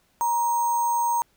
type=tone with sample-and-hold; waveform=sine; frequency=944 Hz; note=A#5; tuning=22 cents sharp; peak=-20 dBFS; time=0.21-1.22 s; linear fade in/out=0 ms; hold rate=7350 Hz; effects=pink hiss -65 dBFS RMS until 1.36 s